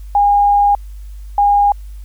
sine tone bursts at uneven times, 814 Hz, G#5, 35 cents flat, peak -8 dBFS, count 2, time 0.15-0.75 / 1.38-1.72 s, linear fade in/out 2 ms, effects added 50 Hz sine -28 dBFS peak until 2.04 s + white hiss -53 dBFS RMS until 2.04 s

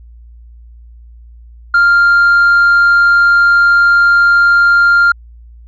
sine tone, 1396.9 Hz, F6, in tune, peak -3 dBFS, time 1.74-5.12 s, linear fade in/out 5 ms, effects tanh soft clip ceiling -4 dBFS + added 58 Hz sine -34 dBFS peak until 5.67 s

